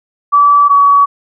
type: tone pair in turn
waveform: sine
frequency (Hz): 1153 / 1133.2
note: D6 / C#6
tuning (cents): -32 / +38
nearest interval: unison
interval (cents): 30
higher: first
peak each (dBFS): -4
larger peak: neither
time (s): 0.32-0.69 / 0.69-1.06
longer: neither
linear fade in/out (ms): 20
effects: none